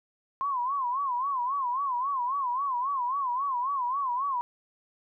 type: tone with vibrato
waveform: sine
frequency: 1046.5 Hz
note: C6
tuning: in tune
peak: -26 dBFS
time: 0.41-4.41 s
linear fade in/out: 0 ms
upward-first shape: sine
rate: 3.7 Hz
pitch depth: 150 cents each way
effects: none